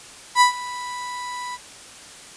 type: tone with ADSR envelope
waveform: 35% pulse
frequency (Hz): 987.8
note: B5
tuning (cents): 0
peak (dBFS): -8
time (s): 0.35-1.58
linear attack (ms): 60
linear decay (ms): 110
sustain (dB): -19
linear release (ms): 38
effects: white hiss -42 dBFS RMS until 2.36 s + resampled to 22050 Hz